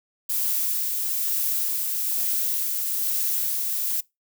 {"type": "noise with tremolo", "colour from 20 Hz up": "violet", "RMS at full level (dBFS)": -24, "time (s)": [0.29, 4.01], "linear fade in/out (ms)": 10, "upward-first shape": "sine", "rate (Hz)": 1.1, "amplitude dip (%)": 25, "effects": ["noise-tail reverb RT60 0.2 s tail -23 dB re dry"]}